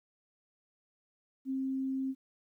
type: tone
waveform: sine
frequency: 265.7 Hz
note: C4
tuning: 27 cents sharp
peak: -31 dBFS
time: 1.45-2.15 s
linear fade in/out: 50 ms
effects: 12-bit